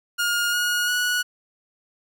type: tone with pitch steps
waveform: sawtooth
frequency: 1422 / 1443.5 / 1465.4 Hz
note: F6 / F#6 / F#6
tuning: +31 / -43 / -17 cents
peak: -17 dBFS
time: 0.18-1.23 s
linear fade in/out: 20 ms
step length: 350 ms
effects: none